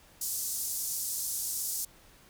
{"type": "band-pass noise", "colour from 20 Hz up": "white", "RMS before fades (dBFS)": -34, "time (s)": [0.21, 1.85], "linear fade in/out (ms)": 5, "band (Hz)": [5500, 14000], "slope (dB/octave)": 24, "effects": ["pink hiss -58 dBFS RMS until 2.29 s"]}